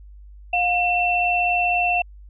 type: tone pair together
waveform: sine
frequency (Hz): 713 / 2692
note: F5 / E7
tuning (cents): +36 / +36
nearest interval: octave + major seventh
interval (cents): 2300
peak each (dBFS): -20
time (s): 0.53-2.02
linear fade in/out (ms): 5
effects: added 50 Hz sine -40 dBFS peak until 2.29 s